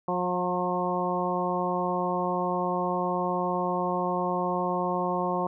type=harmonic tone with a mistuned harmonic; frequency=179.4 Hz; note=F3; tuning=47 cents sharp; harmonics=1 / 2 / 3 / 4 / 5 / 6; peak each=-32 / -32 / -32 / -32 / -32 / -32 dBFS; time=0.08-5.47 s; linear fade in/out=2 ms; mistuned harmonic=5; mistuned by=+15 cents; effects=none